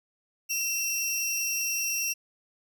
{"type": "tone pair together", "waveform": "sawtooth", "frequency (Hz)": [2705, 5717], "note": ["E7", "F8"], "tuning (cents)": [44, 40], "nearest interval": "octave + minor second", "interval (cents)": 1296, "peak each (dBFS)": -27, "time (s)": [0.49, 2.14], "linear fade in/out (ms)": 20, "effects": []}